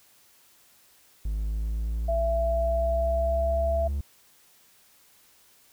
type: exponential sweep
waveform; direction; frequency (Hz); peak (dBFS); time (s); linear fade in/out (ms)
triangle; up; 51.7 to 71.2; -24; 1.25-4.01; 5
type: tone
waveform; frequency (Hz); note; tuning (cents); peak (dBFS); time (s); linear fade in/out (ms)
sine; 668; E5; +23; -24; 2.08-3.88; 10
effects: white hiss -59 dBFS RMS until 5.72 s